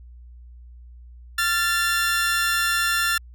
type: tone pair together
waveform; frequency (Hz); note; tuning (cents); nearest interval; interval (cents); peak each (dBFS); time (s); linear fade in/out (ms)
sawtooth; 1377.8 / 1760; F6 / A6; -24 / 0; major third; 424; -19; 1.38-3.18; 5
effects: added 60 Hz sine -41 dBFS peak until 3.34 s